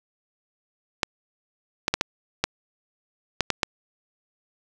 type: clicks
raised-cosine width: 0.2 ms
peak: -3 dBFS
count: 8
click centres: 1.032 / 1.881 / 1.94 / 2.011 / 2.44 / 3.407 / 3.503 / 3.632 s
effects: 7-bit